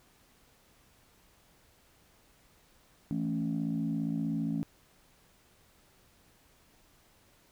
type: chord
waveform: sine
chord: A major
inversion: second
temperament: equal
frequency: 164.81 / 220 / 277.2 Hz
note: E3 / A3 / C#4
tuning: 0 / 0 / 0 cents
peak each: -33 dBFS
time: 3.11-4.63 s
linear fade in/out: 0 ms
effects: tanh soft clip ceiling -23 dBFS + pink hiss -64 dBFS RMS until 7.51 s